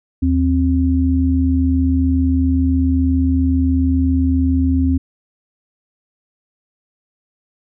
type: tone pair together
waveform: sine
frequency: 78.93 / 264.1 Hz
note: D#2 / C4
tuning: +25 / +16 cents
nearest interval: octave + major sixth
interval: 2091 cents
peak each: -15 dBFS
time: 0.22-4.98 s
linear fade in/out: 10 ms
effects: none